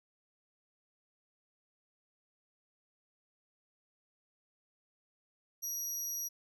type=tone; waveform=30% pulse; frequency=5770 Hz; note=F#8; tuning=44 cents flat; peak=-32 dBFS; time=5.62-6.29 s; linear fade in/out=20 ms; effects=none